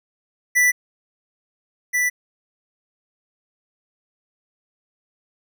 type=tone pair in turn; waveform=square; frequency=1975.5 / 1975.5 Hz; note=B6 / B6; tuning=0 / 0 cents; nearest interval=unison; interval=0 cents; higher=neither; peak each=-14 / -18 dBFS; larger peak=first; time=0.55-0.72 / 1.93-2.1 s; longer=neither; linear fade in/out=20 ms; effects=none